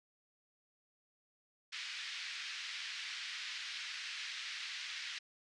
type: band-pass noise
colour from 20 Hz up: pink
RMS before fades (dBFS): -44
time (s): 1.72-5.19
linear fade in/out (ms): 10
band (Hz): 1800 to 5100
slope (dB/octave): 24
effects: resampled to 24000 Hz